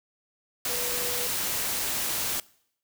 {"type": "tone in noise", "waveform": "sine", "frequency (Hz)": 488.3, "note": "B4", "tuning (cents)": -20, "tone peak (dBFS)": -36, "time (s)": [0.69, 1.27], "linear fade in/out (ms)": 2, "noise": "white", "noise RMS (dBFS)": -29, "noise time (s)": [0.65, 2.4], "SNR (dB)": -10, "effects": ["noise-tail reverb RT60 0.7 s tail -23 dB re dry"]}